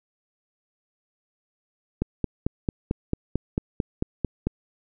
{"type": "click train", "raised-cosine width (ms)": 3, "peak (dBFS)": -10, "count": 12, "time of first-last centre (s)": [2.02, 4.47], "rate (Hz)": 4.49, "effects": []}